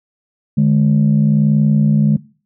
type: tone pair together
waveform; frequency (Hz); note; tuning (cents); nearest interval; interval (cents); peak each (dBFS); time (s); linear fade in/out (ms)
sine; 149.32 / 210.5; D3 / G#3; +29 / +24; tritone; 595; -11; 0.57-2.17; 10
effects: noise-tail reverb RT60 0.4 s tail -21 dB re dry + tanh soft clip ceiling -4 dBFS